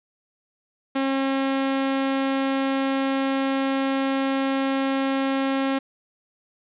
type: tone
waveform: sawtooth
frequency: 270 Hz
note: C#4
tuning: 45 cents flat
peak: -17 dBFS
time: 0.95-5.79 s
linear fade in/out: 10 ms
effects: resampled to 8000 Hz + 8-bit